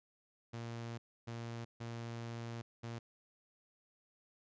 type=tone bursts at uneven times; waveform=sawtooth; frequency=116.54 Hz; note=A#2; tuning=in tune; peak=-38 dBFS; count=4; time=0.53-0.98 / 1.27-1.65 / 1.8-2.62 / 2.83-2.99 s; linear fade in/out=10 ms; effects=resampled to 16000 Hz